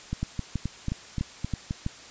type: two click trains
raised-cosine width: 5 ms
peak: -16 / -15 dBFS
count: 7 / 6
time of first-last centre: 0.13-1.709 / 0.23-1.864 s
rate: 3.8 / 3.06 Hz
effects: white hiss -46 dBFS RMS until 2.1 s + resampled to 16000 Hz